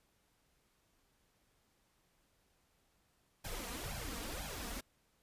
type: noise with flanger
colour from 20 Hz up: pink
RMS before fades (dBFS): -43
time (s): 3.44-4.81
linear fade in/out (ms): 10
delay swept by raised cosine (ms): 1.2 to 4.3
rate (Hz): 2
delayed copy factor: +0.8
effects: pink hiss -75 dBFS RMS until 5.22 s + resampled to 32000 Hz